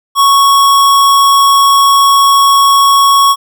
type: tone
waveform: square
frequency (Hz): 1108.7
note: C#6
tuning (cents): 0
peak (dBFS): -5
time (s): 0.15-3.36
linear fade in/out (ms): 50
effects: none